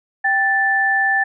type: tone pair together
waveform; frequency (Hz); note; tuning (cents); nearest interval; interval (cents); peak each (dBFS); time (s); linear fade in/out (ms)
sine; 784 / 1760; G5 / A6; 0 / 0; octave + major second; 1400; -20 / -15; 0.24-1.24; 10
effects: none